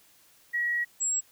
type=tone pair in turn; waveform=sine; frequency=1913 / 7652 Hz; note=A#6 / A#8; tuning=+44 / +44 cents; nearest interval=2 octaves; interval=2400 cents; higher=second; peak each=-25 dBFS; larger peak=neither; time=0.53-0.85 / 1-1.21 s; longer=first; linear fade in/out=20 ms; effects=white hiss -60 dBFS RMS until 1.31 s